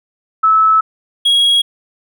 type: tone pair in turn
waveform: sine / triangle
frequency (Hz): 1303 / 3307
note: E6 / G#7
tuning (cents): -20 / -8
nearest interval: octave + major third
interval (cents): 1612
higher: second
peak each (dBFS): -7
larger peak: neither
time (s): 0.43-0.81 / 1.25-1.62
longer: first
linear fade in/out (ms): 10
effects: none